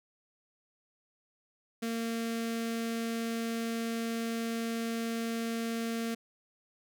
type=tone with notch filter; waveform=sawtooth; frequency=229.2 Hz; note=A#3; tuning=29 cents flat; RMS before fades=-34 dBFS; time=1.82-6.15 s; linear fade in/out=10 ms; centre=930 Hz; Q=1.9; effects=none